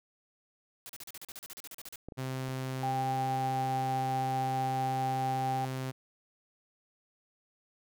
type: noise bursts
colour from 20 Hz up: white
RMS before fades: -45 dBFS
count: 16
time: 0.86-1.958 s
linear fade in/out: 0 ms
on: 33 ms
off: 38 ms
type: clicks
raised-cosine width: 2 ms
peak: -28 / -31 / -35 dBFS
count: 3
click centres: 2.086 / 2.122 / 2.488 s
type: tone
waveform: sawtooth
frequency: 130.81 Hz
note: C3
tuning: in tune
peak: -30 dBFS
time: 2.17-5.92 s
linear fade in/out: 20 ms
type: tone with pitch glide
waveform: sine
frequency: 794 to 789.4 Hz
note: G5 to G5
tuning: +22 to +12 cents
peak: -30 dBFS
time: 2.83-5.65 s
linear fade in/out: 2 ms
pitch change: -10 cents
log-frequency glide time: 3.19-3.95 s
effects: none